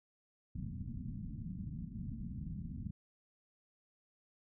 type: low-pass noise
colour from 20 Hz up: white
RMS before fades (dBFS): -43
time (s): 0.55-2.91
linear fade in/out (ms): 5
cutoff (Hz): 230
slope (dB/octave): 48
effects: none